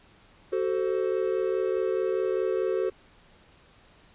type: chord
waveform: triangle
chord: F# diminished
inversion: none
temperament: equal with one note detuned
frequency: 375.2 / 440 / 523.3 Hz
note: F#4 / A4 / C5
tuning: +24 / 0 / 0 cents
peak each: -25 / -27 / -29 dBFS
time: 0.52-2.9 s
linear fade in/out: 10 ms
effects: pink hiss -57 dBFS RMS until 4.14 s + resampled to 8000 Hz